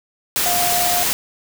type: tone in noise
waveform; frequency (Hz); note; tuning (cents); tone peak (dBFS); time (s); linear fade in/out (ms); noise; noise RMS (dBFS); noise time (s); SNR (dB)
sine; 707; F5; +21; -20; 0.46-1.03; 0; white; -19; 0.36-1.13; -4
effects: none